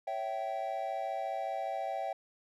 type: chord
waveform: triangle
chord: C# diminished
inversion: none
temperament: equal with one note detuned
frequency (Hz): 554.4 / 659.3 / 773.6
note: C#5 / E5 / G5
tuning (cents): 0 / 0 / -23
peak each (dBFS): -39 / -36 / -34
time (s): 0.07-2.13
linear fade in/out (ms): 5
effects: none